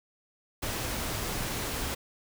pink noise, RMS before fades -33 dBFS, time 0.62-1.95 s, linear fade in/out 10 ms, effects none

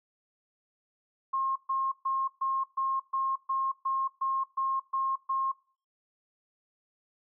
sine tone bursts, 1071 Hz, C6, 40 cents sharp, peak -26 dBFS, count 12, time 1.33-5.52 s, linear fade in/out 10 ms, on 230 ms, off 130 ms, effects noise-tail reverb RT60 0.4 s tail -20 dB re dry

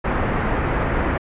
pink low-pass noise, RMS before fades -21 dBFS, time 0.04-1.18 s, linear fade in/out 10 ms, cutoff 2000 Hz, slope 24 dB/octave, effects resampled to 8000 Hz

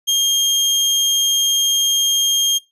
30% pulse tone, 3217 Hz, G7, 44 cents sharp, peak -10 dBFS, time 0.07-2.59 s, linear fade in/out 20 ms, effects noise-tail reverb RT60 0.2 s tail -20 dB re dry + resampled to 32000 Hz

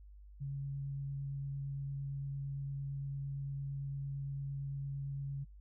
sine tone with vibrato, 138.59 Hz, C#3, in tune, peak -37 dBFS, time 0.4-5.45 s, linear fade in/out 20 ms, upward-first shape sine, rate 8.8 Hz, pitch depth 8 cents each way, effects noise-tail reverb RT60 0.2 s tail -25 dB re dry + added 50 Hz sine -52 dBFS peak until 5.6 s

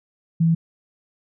sine tone, 164.81 Hz, E3, in tune, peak -14 dBFS, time 0.4-0.55 s, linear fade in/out 10 ms, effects none

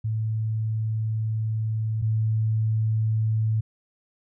sine tone pair in turn, 110 / 110 Hz, A2 / A2, 0 / 0 cents, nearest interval unison, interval 0 cents, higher neither, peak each -23 / -20 dBFS, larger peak second, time 0.04-2.02 / 2.02-3.61 s, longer first, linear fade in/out 10 ms, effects none

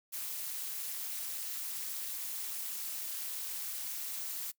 blue noise with amplitude modulation, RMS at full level -36 dBFS, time 0.12-4.52 s, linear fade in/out 20 ms, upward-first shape sine, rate 238 Hz, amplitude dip 75%, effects noise-tail reverb RT60 0.1 s tail -22 dB re dry

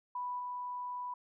sine tone with level steps, 987.8 Hz, B5, in tune, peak -35 / -37 dBFS, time 0.15-1.14 s, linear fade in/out 5 ms, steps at 0.39 s, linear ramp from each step 5 ms, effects none

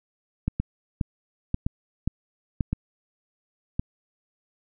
two click trains, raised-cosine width 5 ms, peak -12 / -11 dBFS, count 4 / 5, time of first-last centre 0.6-3.795 / 0.48-2.608 s, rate 0.939 / 1.88 Hz, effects none

